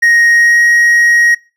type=tone with pitch glide; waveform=triangle; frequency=1873 to 1887.1 Hz; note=A#6 to A#6; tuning=+8 to +21 cents; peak=-4 dBFS; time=0.02-1.35 s; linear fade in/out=10 ms; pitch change=+13 cents; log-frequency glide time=0.3-0.61 s; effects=noise-tail reverb RT60 0.3 s tail -21 dB re dry